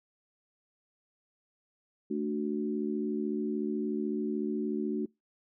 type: chord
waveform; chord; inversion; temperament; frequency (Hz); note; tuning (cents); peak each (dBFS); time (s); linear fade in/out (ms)
sine; D major; second; equal; 220 / 293.7 / 370; A3 / D4 / F#4; 0 / 0 / 0; -33 / -34 / -34; 2.1-5.06; 10
effects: noise-tail reverb RT60 0.2 s tail -25 dB re dry